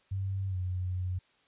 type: tone with pitch glide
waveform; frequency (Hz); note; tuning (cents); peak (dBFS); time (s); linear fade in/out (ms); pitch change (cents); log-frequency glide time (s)
sine; 96.7 to 91.27; G2 to F#2; -23 to -23; -30; 0.11-1.19; 10; -100; 0.48-0.57
effects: white hiss -67 dBFS RMS until 1.47 s + resampled to 8000 Hz